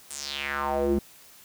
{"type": "tone with band-pass filter sweep", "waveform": "square", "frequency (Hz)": 70.5, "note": "C#2", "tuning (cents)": 30, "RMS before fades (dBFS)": -28, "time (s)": [0.1, 0.99], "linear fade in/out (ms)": 5, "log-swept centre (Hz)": [9200, 260], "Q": 3.8, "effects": ["white hiss -52 dBFS RMS until 1.44 s"]}